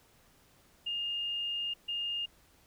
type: tone bursts at uneven times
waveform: sine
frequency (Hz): 2827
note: F7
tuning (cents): +20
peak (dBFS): -32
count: 2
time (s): 0.86-1.74 / 1.88-2.26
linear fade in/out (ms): 10
effects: pink hiss -64 dBFS RMS until 2.66 s